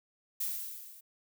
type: noise with level ramp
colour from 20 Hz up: violet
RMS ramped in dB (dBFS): -32 to -54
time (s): 0.4-1.01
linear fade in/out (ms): 10
effects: none